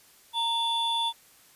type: tone pair together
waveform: triangle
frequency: 925 / 3472 Hz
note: A#5 / A7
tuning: -14 / -24 cents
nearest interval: octave + major seventh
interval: 2290 cents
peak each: -26 dBFS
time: 0.33-1.13 s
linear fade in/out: 50 ms
effects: white hiss -57 dBFS RMS until 1.55 s + resampled to 32000 Hz